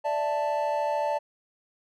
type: chord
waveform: triangle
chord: D suspended second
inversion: none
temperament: just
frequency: 587.3 / 660.7 / 881 Hz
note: D5 / E5 / A5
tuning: 0 / +4 / +2 cents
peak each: -26 / -31 / -26 dBFS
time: 0.04-1.19 s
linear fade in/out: 20 ms
effects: none